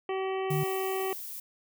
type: harmonic tone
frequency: 381.5 Hz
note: G4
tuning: 47 cents flat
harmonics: 1 / 2 / 3 / 5 / 6 / 7 / 8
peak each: -30 / -36 / -40 / -44 / -46 / -47 / -48 dBFS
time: 0.09-1.13 s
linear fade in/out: 2 ms
type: noise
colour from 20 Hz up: violet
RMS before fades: -40 dBFS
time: 0.5-1.4 s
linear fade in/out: 5 ms
type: tone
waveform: sine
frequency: 150 Hz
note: D3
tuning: 37 cents sharp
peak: -27 dBFS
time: 0.5-0.64 s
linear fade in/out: 10 ms
effects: none